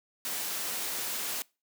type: noise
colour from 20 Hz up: white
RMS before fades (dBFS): -34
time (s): 0.25-1.42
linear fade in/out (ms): 0
effects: noise-tail reverb RT60 0.3 s tail -25 dB re dry + high-pass 200 Hz 12 dB/octave